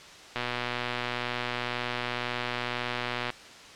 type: click train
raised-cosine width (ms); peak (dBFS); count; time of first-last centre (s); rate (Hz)
0.3; -14; 360; 0.36-3.303; 122
effects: white hiss -47 dBFS RMS until 3.75 s + low-pass 5000 Hz 12 dB/octave